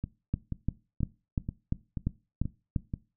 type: two click trains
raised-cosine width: 5 ms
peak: -15 / -20 dBFS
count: 8 / 7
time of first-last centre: 0.34-2.762 / 0.04-2.939 s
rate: 2.89 / 2.07 Hz
effects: noise-tail reverb RT60 0.3 s tail -19 dB re dry